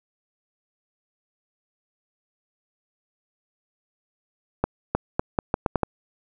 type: accelerating click train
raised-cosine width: 1 ms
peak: -6 dBFS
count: 8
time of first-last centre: 4.64-5.833 s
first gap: 310 ms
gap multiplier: 0.79
effects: none